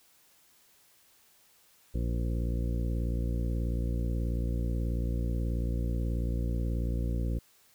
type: harmonic tone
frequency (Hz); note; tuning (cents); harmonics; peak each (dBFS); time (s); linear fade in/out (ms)
58.4; A#1; +4; 1 / 2 / 3 / 4 / 5 / 6 / 8 / 9; -29 / -35 / -39 / -41 / -43 / -45 / -47 / -48; 1.94-7.39; 10
effects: white hiss -63 dBFS RMS until 7.74 s